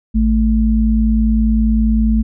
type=tone pair together; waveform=sine; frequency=55 / 220 Hz; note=A1 / A3; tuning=0 / 0 cents; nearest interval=2 octaves; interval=2400 cents; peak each=-13 dBFS; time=0.14-2.23 s; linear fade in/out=20 ms; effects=none